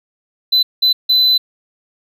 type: tone bursts at uneven times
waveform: triangle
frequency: 4017 Hz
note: B7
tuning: 29 cents sharp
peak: -8 dBFS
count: 3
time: 0.52-0.63 / 0.82-0.93 / 1.09-1.38 s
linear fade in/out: 10 ms
effects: none